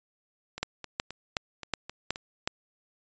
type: two click trains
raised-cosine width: 0.2 ms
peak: -21 / -10 dBFS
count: 7 / 6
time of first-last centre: 0.58-2.159 / 0.63-2.475 s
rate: 3.8 / 2.71 Hz
effects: resampled to 16000 Hz